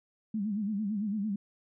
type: tone with vibrato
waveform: sine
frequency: 207.7 Hz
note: G#3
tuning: in tune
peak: -29 dBFS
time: 0.34-1.36 s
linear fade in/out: 5 ms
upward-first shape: sine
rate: 8.9 Hz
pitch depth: 110 cents each way
effects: none